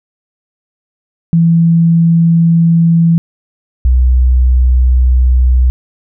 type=tone pair in turn; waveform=sine; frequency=166.8 / 62.77 Hz; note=E3 / B1; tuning=+21 / +29 cents; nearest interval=octave + perfect fourth; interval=1692 cents; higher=first; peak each=-5 dBFS; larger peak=neither; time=1.33-3.18 / 3.85-5.7 s; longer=neither; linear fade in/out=0 ms; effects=none